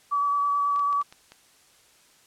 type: tone with vibrato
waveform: sine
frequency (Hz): 1145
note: D6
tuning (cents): -44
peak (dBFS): -21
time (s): 0.11-1.03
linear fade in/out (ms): 20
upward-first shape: square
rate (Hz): 9.2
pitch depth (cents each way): 10
type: clicks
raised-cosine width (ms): 0.2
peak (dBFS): -28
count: 6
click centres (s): 0.761 / 0.794 / 0.928 / 1.015 / 1.125 / 1.32
effects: white hiss -58 dBFS RMS until 2.26 s + low-pass 10000 Hz 12 dB/octave